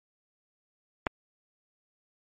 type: clicks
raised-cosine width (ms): 0.5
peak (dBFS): -10 / -26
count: 2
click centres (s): 1.068 / 1.071
effects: MP3 48 kbps